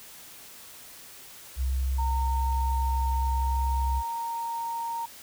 sine tone, 65.41 Hz, C2, in tune, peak -24 dBFS, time 1.56-4.03 s, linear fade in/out 50 ms
sine tone with pitch glide, 918 to 926.5 Hz, A#5 to A#5, -27 to -11 cents, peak -29 dBFS, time 1.98-5.06 s, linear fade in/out 10 ms, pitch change +16 cents, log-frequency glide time 3.2-3.68 s
effects white hiss -47 dBFS RMS until 5.22 s

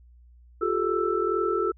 sine tone cluster, 352.8 / 394.9 / 437.3 / 1324 Hz, F4 / G4 / A4 / E6, +18 / +13 / -11 / +7 cents, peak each -28 dBFS, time 0.61-1.72 s, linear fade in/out 10 ms, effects added 60 Hz sine -50 dBFS peak until 1.77 s

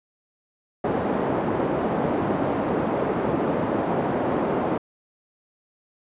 pink band-pass noise, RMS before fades -24 dBFS, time 0.84-4.78 s, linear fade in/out 5 ms, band 220 to 770 Hz, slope 12 dB/octave, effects resampled to 8000 Hz

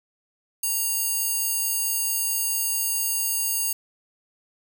square tone with high-pass filter, 932.3 Hz, A#5, in tune, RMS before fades -25 dBFS, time 0.63-3.73 s, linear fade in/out 5 ms, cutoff 9000 Hz, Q 0.86, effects none

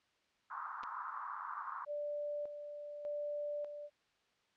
white band-pass noise, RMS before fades -44 dBFS, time 0.5-1.85 s, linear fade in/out 5 ms, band 980 to 1300 Hz, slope 48 dB/octave
clicks, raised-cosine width 0.2 ms, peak -32 dBFS, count 2, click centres 0.833 / 0.837 s
sine tone with tremolo, 587.3 Hz, D5, in tune, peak -37 dBFS, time 1.86-3.9 s, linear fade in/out 50 ms, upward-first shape square, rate 0.84 Hz, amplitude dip 55%
effects white hiss -75 dBFS RMS until 4.56 s + low-pass 4000 Hz 12 dB/octave

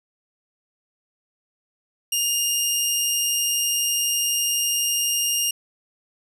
15% pulse tone, 2824 Hz, F7, 19 cents sharp, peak -13 dBFS, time 2.12-5.51 s, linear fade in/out 5 ms, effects none

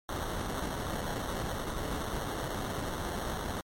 pink noise with sample-and-hold, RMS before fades -35 dBFS, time 0.09-3.61 s, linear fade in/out 2 ms, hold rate 2450 Hz, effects MP3 64 kbps

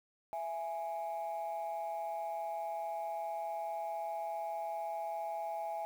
sine tone pair together, 665.9 / 830.6 Hz, E5 / G#5, +17 / 0 cents, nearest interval major third, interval 383 cents, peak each -38 / -37 dBFS, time 0.33-5.85 s, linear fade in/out 0 ms, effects tanh soft clip ceiling -32 dBFS + 10-bit

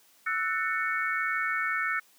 sine chord, F# minor seventh, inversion third, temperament equal with one note detuned, 1318.5 / 1480 / 1792.8 / 2217 Hz, E6 / F#6 / A6 / C#7, 0 / 0 / +32 / 0 cents, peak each -32 dBFS, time 0.26-2 s, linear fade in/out 10 ms, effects white hiss -61 dBFS RMS until 2.18 s + high-pass 200 Hz 12 dB/octave

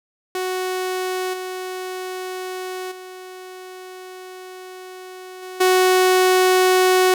sawtooth tone with level steps, 370 Hz, F#4, in tune, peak -18 / -23 / -31 / -28 / -9 dBFS, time 0.35-7.14 s, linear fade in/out 2 ms, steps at 1.33 / 2.91 / 5.42 / 5.6 s, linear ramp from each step 10 ms, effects none

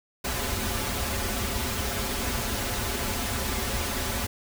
pink noise with comb filter, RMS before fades -29 dBFS, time 0.24-4.27 s, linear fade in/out 10 ms, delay 6.4 ms, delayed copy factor -0.95, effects none

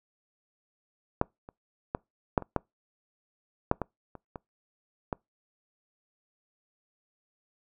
clicks, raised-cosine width 1 ms, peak -9 / -30 / -14 / -8 / -25 / -11 / -8 / -16 / -29 / -24 / -16 dBFS, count 11, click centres 1.214 / 1.489 / 1.949 / 2.378 / 2.423 / 2.563 / 3.714 / 3.817 / 4.153 / 4.358 / 5.128 s, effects noise-tail reverb RT60 0.2 s tail -26 dB re dry

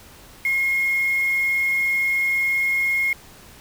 sine tone with quantisation, 2151 Hz, C7, 47 cents sharp, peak -18 dBFS, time 0.45-3.13 s, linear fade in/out 2 ms, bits 6, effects pink hiss -46 dBFS RMS until 3.6 s

